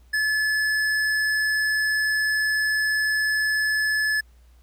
sine tone with tanh clipping, 1723 Hz, A6, 37 cents flat, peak -22 dBFS, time 0.13-4.21 s, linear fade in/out 10 ms, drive 14 dB, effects added 60 Hz sine -50 dBFS peak until 4.62 s + pink hiss -64 dBFS RMS until 4.62 s

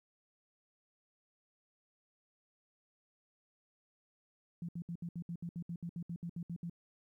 sine tone bursts, 170.8 Hz, F3, 38 cents flat, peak -38 dBFS, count 16, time 4.62-6.697 s, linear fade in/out 2 ms, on 67 ms, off 67 ms, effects 13-bit

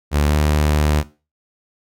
sawtooth tone with pitch glide, 73.42 to 75.05 Hz, D2 to D2, 0 to +38 cents, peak -10 dBFS, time 0.11-1.04 s, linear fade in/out 50 ms, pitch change +38 cents, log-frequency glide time 0.26-0.33 s, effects noise-tail reverb RT60 0.3 s tail -17 dB re dry

